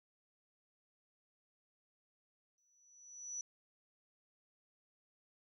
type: tone with exponential growth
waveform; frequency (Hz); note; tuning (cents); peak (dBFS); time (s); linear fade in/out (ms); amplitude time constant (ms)
sine; 5920; F#8; 0; -38; 2.58-3.41; 1; 180
effects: none